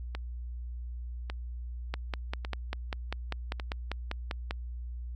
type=two click trains; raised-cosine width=0.3 ms; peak=-21 / -17 dBFS; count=4 / 14; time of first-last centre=0.15-3.598 / 1.94-4.509 s; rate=0.87 / 5.06 Hz; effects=added 60 Hz sine -36 dBFS peak until 5.15 s